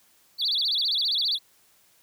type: tone with vibrato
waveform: triangle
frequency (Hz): 3951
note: B7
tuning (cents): 0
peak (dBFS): -19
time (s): 0.38-1.39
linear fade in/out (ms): 50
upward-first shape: sine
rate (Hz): 15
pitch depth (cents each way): 290
effects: tanh soft clip ceiling -20 dBFS + white hiss -61 dBFS RMS until 2.02 s